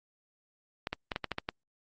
clicks, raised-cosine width 0.3 ms, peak -16 dBFS, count 8, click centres 0.871 / 0.93 / 1.118 / 1.161 / 1.243 / 1.317 / 1.384 / 1.489 s, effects Opus 48 kbps

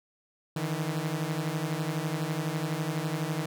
sawtooth beating tone pair, 151.2 / 163.2 Hz, D#3 / E3, -49 / -17 cents, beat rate 12 Hz, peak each -28 dBFS, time 0.56-3.46 s, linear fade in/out 5 ms, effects none

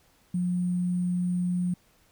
sine tone with sample-and-hold, 178.5 Hz, F3, 38 cents sharp, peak -24 dBFS, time 0.34-1.74 s, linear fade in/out 5 ms, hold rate 8820 Hz, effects pink hiss -63 dBFS RMS until 2.11 s

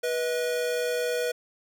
square tone pair together, 488.5 / 632.9 Hz, B4 / D#5, -19 / +29 cents, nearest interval major third, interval 448 cents, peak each -27 / -33 dBFS, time 0.03-1.32 s, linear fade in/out 10 ms, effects none

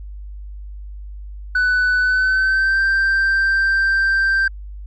sine tone with pitch glide, 1494 to 1570.1 Hz, F#6 to G6, +16 to +2 cents, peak -11 dBFS, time 1.55-4.48 s, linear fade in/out 5 ms, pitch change +86 cents, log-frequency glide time 2-2.81 s, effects tanh soft clip ceiling -13 dBFS + added 50 Hz sine -30 dBFS peak until 4.86 s

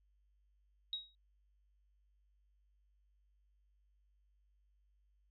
sine tone with exponential decay, 3800 Hz, A#7, 33 cents sharp, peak -34 dBFS, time 0.93-1.15 s, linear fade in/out 1 ms, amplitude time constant 46 ms, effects added 50 Hz sine -70 dBFS peak until 5.3 s + AAC 64 kbps

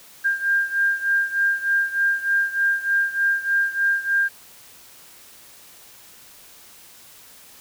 sine beating tone pair, 1598 / 1601.3 Hz, G6 / G6, +33 / +36 cents, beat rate 3.3 Hz, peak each -20 / -23 dBFS, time 0.24-4.29 s, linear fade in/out 20 ms, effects white hiss -47 dBFS RMS until 7.6 s

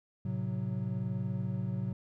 triangle chord, F# diminished, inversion first, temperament equal, 110 / 130.81 / 185 Hz, A2 / C3 / F#3, 0 / 0 / 0 cents, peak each -34 dBFS, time 0.25-1.93 s, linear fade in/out 5 ms, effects none

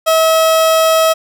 30% pulse tone, 644 Hz, E5, 41 cents flat, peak -6 dBFS, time 0.06-1.14 s, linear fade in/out 20 ms, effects none

